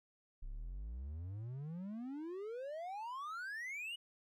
triangle exponential sweep, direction up, 30.65 to 2960 Hz, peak -40 dBFS, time 0.42-3.96 s, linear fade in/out 10 ms, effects none

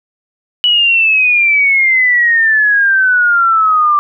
sine exponential sweep, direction down, 2957 to 1174.7 Hz, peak -7 dBFS, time 0.64-3.99 s, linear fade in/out 0 ms, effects none

